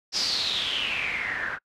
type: noise with low-pass filter sweep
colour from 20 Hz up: white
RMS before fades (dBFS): -28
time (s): 0.12-1.59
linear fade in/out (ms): 50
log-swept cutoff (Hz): 5300 to 1500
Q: 7.9
effects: noise-tail reverb RT60 0.1 s tail -26 dB re dry